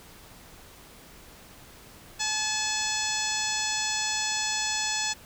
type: harmonic tone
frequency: 860 Hz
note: A5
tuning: 40 cents flat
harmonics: 1 / 2 / 3 / 4 / 5 / 6 / 7 / 8 / 9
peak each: -35 / -35 / -35 / -35 / -35 / -35 / -35 / -35 / -35 dBFS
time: 2.19-5.14 s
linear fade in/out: 20 ms
effects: pink hiss -50 dBFS RMS until 5.25 s